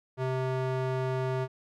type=tone with band-pass filter; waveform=square; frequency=130 Hz; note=C3; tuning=11 cents flat; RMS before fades=-30 dBFS; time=0.17-1.48 s; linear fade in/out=50 ms; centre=550 Hz; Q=0.58; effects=none